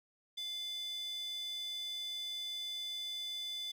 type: tone with high-pass filter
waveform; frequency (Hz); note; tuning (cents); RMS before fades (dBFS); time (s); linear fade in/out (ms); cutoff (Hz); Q
square; 698.5; F5; 0; -41; 0.37-3.72; 10; 3500; 7
effects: none